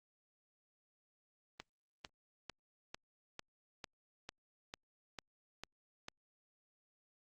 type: click train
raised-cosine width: 0.2 ms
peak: -27 dBFS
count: 11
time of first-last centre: 1.6-6.084 s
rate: 2.23 Hz
effects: Opus 32 kbps